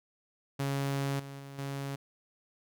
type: tone with level steps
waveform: sawtooth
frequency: 138.59 Hz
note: C#3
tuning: in tune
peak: -26 / -38 / -40 / -31 dBFS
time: 0.59-1.96 s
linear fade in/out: 10 ms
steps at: 1.19 / 1.39 / 1.58 s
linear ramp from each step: 10 ms
effects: none